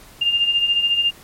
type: beating tone pair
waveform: sine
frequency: 2794 / 2808 Hz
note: F7 / F7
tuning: 0 / +9 cents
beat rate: 14 Hz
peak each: -23 / -16 dBFS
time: 0.21-1.11 s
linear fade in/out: 10 ms
effects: pink hiss -45 dBFS RMS until 1.23 s + MP3 64 kbps